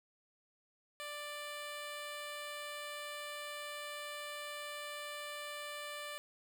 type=tone; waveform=10% pulse; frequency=589 Hz; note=D5; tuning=5 cents sharp; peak=-34 dBFS; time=1-6.18 s; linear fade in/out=0 ms; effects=none